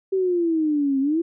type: exponential two-way sweep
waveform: sine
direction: down then up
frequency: 388.3 to 265.7 to 344.3 Hz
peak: -18 dBFS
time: 0.12-1.22 s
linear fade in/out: 10 ms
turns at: 1 s
effects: none